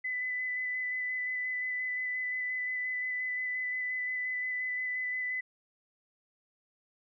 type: tone with vibrato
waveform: sine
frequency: 2004 Hz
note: B6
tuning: 25 cents sharp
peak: -31 dBFS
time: 0.04-5.41 s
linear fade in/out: 10 ms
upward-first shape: square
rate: 5.7 Hz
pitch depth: 10 cents each way
effects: none